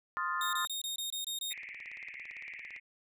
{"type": "chord", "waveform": "sine", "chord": "F dominant seventh", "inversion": "second", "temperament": "equal", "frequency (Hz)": [1046.5, 1244.5, 1396.9, 1760], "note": ["C6", "Eb6", "F6", "A6"], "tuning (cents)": [0, 0, 0, 0], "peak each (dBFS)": [-36, -36, -38, -39], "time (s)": [0.17, 0.65], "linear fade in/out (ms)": 0}
{"type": "tone bursts", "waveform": "sawtooth", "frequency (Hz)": 3700, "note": "A#7", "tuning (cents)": -14, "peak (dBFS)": -32, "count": 8, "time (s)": [0.41, 1.531], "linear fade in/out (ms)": 2, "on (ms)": 120, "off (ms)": 23}
{"type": "band-pass noise", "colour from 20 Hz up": "white", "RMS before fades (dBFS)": -46, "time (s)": [1.5, 2.8], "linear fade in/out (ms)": 20, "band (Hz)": [1900, 2500], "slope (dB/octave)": 96}
{"type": "click train", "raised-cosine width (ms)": 0.2, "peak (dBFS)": -37, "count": 23, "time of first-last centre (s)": [1.52, 2.763], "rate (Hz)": 17.7}
{"effects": []}